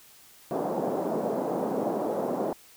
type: band-pass noise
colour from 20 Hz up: white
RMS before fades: -29 dBFS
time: 0.51-2.53 s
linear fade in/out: 0 ms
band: 190 to 710 Hz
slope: 24 dB/octave
effects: white hiss -54 dBFS RMS until 2.76 s